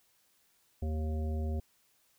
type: harmonic tone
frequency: 77.78 Hz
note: D#2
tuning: in tune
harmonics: 1 / 3 / 5 / 7 / 9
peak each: -31 / -41 / -45 / -48 / -50 dBFS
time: 0.82-1.6 s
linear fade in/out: 5 ms
effects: white hiss -70 dBFS RMS until 2.18 s